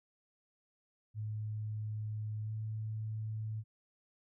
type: tone with pitch glide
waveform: sine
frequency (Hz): 107.3 to 109.05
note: A2 to A2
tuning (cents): -43 to -15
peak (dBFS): -36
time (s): 1.14-3.64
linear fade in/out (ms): 50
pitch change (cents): +28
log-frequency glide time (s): 2.43-2.51
effects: none